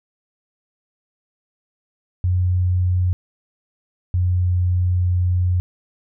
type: tone pair in turn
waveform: sine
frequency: 90.5 / 89.82 Hz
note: F#2 / F2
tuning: -38 / +49 cents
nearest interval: unison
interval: 13 cents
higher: first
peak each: -15 dBFS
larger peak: neither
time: 2.24-3.13 / 4.14-5.6 s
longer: second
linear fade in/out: 0 ms
effects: none